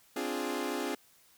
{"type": "chord", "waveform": "sawtooth", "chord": "D half-diminished seventh", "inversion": "third", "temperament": "equal", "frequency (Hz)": [261.6, 293.7, 349.2, 415.3], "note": ["C4", "D4", "F4", "Ab4"], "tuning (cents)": [0, 0, 0, 0], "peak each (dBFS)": -34, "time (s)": [0.16, 0.95], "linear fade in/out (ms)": 5, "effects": ["white hiss -63 dBFS RMS until 1.37 s"]}